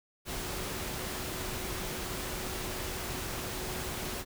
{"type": "tone in noise", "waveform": "sine", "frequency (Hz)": 370, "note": "F#4", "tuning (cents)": 0, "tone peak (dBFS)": -45, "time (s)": [0.25, 4.25], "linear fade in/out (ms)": 50, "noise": "pink", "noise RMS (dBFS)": -37, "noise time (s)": [0.25, 4.25], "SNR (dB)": -11, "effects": []}